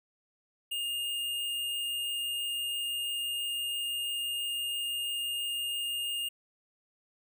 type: tone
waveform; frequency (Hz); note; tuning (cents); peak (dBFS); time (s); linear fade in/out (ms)
square; 2829; F7; +22; -32; 0.71-6.29; 10
effects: none